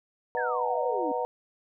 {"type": "chord", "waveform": "sine", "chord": "B major seventh", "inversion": "none", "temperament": "just", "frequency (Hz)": [493.9, 617.4, 740.8, 926], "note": ["B4", "D#5", "F#5", "A#5"], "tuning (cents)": [0, -14, 2, -12], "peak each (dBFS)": [-30, -36, -33, -32], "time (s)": [0.35, 1.25], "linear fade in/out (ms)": 0}
{"type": "exponential sweep", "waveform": "sine", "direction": "down", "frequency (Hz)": [1775, 272.9], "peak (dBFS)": -31, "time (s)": [0.37, 1.12], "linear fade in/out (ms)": 5}
{"effects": []}